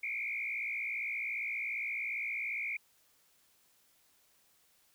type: tone with frequency modulation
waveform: sine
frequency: 2274 Hz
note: C#7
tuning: 44 cents sharp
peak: -34 dBFS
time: 0.03-2.77 s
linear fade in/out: 5 ms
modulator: 57.4 Hz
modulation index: 2.5
effects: white hiss -69 dBFS RMS until 4.94 s